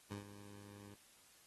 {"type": "tone with ADSR envelope", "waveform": "15% pulse", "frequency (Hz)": 101.6, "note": "G#2", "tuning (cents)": -38, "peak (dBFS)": -36, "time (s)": [0.1, 0.94], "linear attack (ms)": 20, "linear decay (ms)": 120, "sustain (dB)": -13, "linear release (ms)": 3, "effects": ["white hiss -66 dBFS RMS until 1.46 s", "AAC 32 kbps"]}